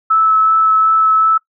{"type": "tone with vibrato", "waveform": "sine", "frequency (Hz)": 1305, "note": "E6", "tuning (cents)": -18, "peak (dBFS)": -8, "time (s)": [0.1, 1.38], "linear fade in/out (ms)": 10, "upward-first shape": "sine", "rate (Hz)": 2.7, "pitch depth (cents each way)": 9, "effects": ["noise-tail reverb RT60 0.1 s tail -22 dB re dry"]}